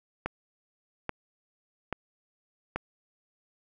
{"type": "click train", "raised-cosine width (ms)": 0.5, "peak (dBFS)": -15, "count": 4, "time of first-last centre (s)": [0.26, 2.76], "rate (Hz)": 1.2, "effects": []}